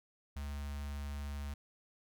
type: tone with notch filter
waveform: square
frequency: 71.4 Hz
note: D2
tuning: 48 cents flat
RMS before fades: -41 dBFS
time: 0.36-1.54 s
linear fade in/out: 5 ms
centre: 400 Hz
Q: 0.78
effects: none